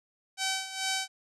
5% pulse tone with tremolo, 766 Hz, G5, 40 cents flat, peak -15 dBFS, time 0.37-1.08 s, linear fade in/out 50 ms, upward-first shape sine, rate 2.3 Hz, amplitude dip 75%, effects low-pass 8000 Hz 12 dB/octave

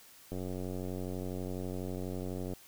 click train, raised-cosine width 2 ms, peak -26 dBFS, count 205, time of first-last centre 0.32-2.535 s, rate 92.1 Hz, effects white hiss -57 dBFS RMS until 2.67 s

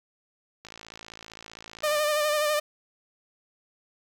click train, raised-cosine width 0.2 ms, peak -25 dBFS, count 75, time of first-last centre 0.65-1.986 s, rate 55.4 Hz
sawtooth tone with vibrato, 601 Hz, D5, 40 cents sharp, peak -19 dBFS, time 1.83-2.6 s, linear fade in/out 10 ms, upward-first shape sine, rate 12 Hz, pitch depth 35 cents each way
effects 9-bit

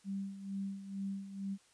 sine tone with tremolo, 196 Hz, G3, in tune, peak -35 dBFS, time 0.04-1.58 s, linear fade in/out 50 ms, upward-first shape sine, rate 2.2 Hz, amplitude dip 70%, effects white hiss -67 dBFS RMS until 1.73 s + resampled to 22050 Hz

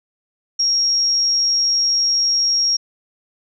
sine tone, 5588 Hz, F8, in tune, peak -14 dBFS, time 0.59-2.77 s, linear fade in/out 10 ms, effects none

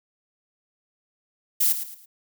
violet noise with echo, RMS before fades -20 dBFS, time 1.6-1.73 s, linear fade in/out 10 ms, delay 110 ms, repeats 3, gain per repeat -10 dB, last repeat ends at 2.06 s, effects none

